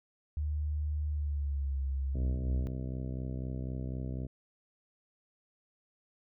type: tone with pitch glide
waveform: sine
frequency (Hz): 75 to 67.59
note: D2 to C#2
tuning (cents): +37 to -43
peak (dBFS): -30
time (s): 0.37-2.67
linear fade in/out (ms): 0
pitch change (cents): -180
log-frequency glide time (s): 1.09-1.8
type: harmonic tone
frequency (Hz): 64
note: C2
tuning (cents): -38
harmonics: 1 / 2 / 3 / 4 / 5 / 6 / 7 / 8 / 9 / 10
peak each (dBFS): -38 / -38 / -44 / -44 / -50 / -52 / -54 / -56 / -57 / -56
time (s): 2.14-4.27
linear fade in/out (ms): 10
effects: none